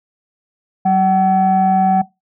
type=tone pair together; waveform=sine; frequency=189.5 / 758 Hz; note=F#3 / F#5; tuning=+42 / +42 cents; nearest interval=2 octaves; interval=2400 cents; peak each=-14 / -11 dBFS; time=0.85-2.02 s; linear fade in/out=10 ms; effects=noise-tail reverb RT60 0.2 s tail -19 dB re dry + tanh soft clip ceiling -6 dBFS